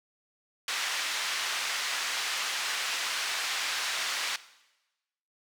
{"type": "band-pass noise", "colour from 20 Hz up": "pink", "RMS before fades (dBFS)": -32, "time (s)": [0.68, 4.36], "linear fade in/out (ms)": 2, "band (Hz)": [1500, 6000], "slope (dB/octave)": 12, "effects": ["noise-tail reverb RT60 1.0 s tail -17 dB re dry"]}